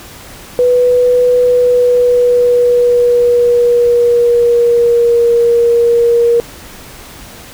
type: tone with pitch glide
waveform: sine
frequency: 493.9 to 471.1 Hz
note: B4 to A#4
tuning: 0 to +18 cents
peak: -6 dBFS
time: 0.59-6.4 s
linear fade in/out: 0 ms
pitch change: -82 cents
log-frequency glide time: 1.41-5.27 s
effects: pink hiss -33 dBFS RMS until 7.53 s